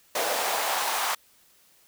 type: noise with high-pass filter sweep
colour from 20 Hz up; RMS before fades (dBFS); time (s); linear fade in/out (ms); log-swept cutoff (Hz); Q
pink; -27; 0.15-1.15; 5; 570 to 980; 2.4
effects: white hiss -60 dBFS RMS until 1.87 s